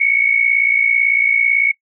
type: tone pair together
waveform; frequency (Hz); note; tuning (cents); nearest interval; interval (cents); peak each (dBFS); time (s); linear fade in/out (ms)
sine; 2200 / 2258; C#7 / C#7; -14 / +31; unison; 45; -13 / -16; 0-1.72; 10
effects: noise-tail reverb RT60 0.1 s tail -22 dB re dry